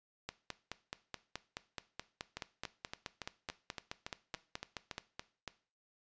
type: two click trains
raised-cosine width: 0.2 ms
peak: -23 / -22 dBFS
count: 12 / 23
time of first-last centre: 2.37-5.477 / 0.29-4.981 s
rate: 3.54 / 4.69 Hz
effects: noise-tail reverb RT60 0.4 s tail -17 dB re dry + resampled to 16000 Hz